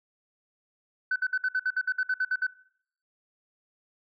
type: tone bursts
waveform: sine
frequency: 1512 Hz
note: F#6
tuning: 37 cents sharp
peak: -22 dBFS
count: 13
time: 1.11-2.468 s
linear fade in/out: 5 ms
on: 50 ms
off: 59 ms
effects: noise-tail reverb RT60 0.6 s tail -20 dB re dry + tanh soft clip ceiling -20 dBFS

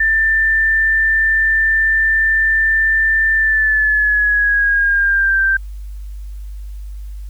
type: tone with pitch glide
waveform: sine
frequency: 1781 to 1568.5 Hz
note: A6 to G6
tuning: +21 to +1 cents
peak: -11 dBFS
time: 0-5.57 s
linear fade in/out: 5 ms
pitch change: -220 cents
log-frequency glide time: 3.35-5.41 s
effects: added 50 Hz sine -26 dBFS peak until 7.29 s + white hiss -54 dBFS RMS until 7.29 s

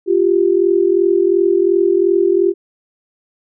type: tone pair together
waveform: sine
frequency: 349.2 / 392 Hz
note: F4 / G4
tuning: 0 / 0 cents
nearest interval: major second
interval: 200 cents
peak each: -13 dBFS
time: 0.06-2.54 s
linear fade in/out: 50 ms
effects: none

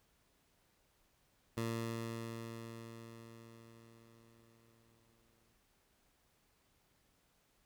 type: tone with exponential decay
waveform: 15% pulse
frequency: 114.7 Hz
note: A#2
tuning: 28 cents flat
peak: -29 dBFS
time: 1.57-5.53 s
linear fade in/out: 5 ms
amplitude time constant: 860 ms
effects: pink hiss -74 dBFS RMS until 7.65 s

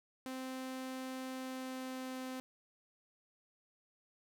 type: tone with pitch glide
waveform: sawtooth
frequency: 260 to 258.4 Hz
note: C4 to C4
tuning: -11 to -21 cents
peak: -37 dBFS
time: 0.26-2.4 s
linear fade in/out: 0 ms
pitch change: -10 cents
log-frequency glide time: 1.29-2.22 s
effects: none

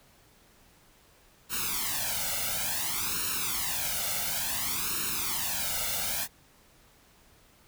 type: noise with flanger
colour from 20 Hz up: white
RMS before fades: -31 dBFS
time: 1.49-6.28 s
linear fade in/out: 50 ms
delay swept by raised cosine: 0.73 to 1.42 ms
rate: 0.57 Hz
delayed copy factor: +0.9
effects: pink hiss -60 dBFS RMS until 7.67 s

